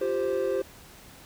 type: chord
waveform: triangle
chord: F suspended second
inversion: none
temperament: equal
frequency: 349.2 / 392 / 523.3 Hz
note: F4 / G4 / C5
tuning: 0 / 0 / 0 cents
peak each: -31 / -26 / -26 dBFS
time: 0.01-0.62 s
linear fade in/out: 5 ms
effects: pink hiss -50 dBFS RMS until 1.25 s